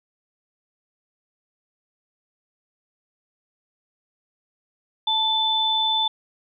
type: tone pair together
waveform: sine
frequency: 880 / 3518 Hz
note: A5 / A7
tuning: 0 / -1 cents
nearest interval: 2 octaves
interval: 2399 cents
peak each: -24 / -20 dBFS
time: 5.07-6.08 s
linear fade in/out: 5 ms
effects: none